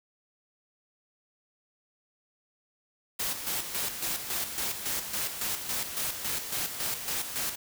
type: noise with tremolo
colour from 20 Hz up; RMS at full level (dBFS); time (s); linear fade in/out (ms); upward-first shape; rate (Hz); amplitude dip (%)
white; -31; 3.19-7.56; 10; square; 3.6; 55
effects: none